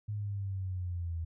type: linear sweep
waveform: sine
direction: down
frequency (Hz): 105.9 to 81.4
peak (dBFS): -33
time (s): 0.08-1.25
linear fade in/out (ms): 10
effects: none